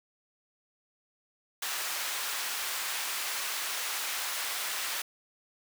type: high-pass noise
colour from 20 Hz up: pink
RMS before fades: -34 dBFS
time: 1.62-5.02 s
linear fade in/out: 5 ms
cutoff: 1200 Hz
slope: 12 dB/octave
effects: none